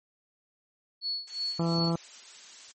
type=tone with tremolo; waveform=sine; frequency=4400 Hz; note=C#8; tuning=14 cents flat; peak=-28 dBFS; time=1.01-1.93 s; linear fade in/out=50 ms; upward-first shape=sine; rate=2.8 Hz; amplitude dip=90%
type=noise; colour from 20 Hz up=blue; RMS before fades=-43 dBFS; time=1.27-2.72 s; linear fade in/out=10 ms
type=harmonic tone; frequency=167.5 Hz; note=E3; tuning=28 cents sharp; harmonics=1 / 2 / 3 / 4 / 5 / 6 / 7 / 8; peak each=-26 / -32 / -36 / -38 / -40 / -42 / -43 / -44 dBFS; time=1.59-1.96 s; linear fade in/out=5 ms
effects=low-pass 9000 Hz 12 dB/octave + MP3 32 kbps